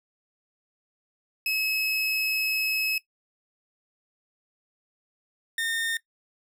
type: tone pair in turn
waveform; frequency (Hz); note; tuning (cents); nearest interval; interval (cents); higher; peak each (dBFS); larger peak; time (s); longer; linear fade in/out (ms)
30% pulse; 2575 / 1824.8; E7 / A#6; -41 / -37; tritone; 596; first; -22 / -23; first; 1.46-2.98 / 5.58-5.97; first; 2
effects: noise-tail reverb RT60 0.1 s tail -18 dB re dry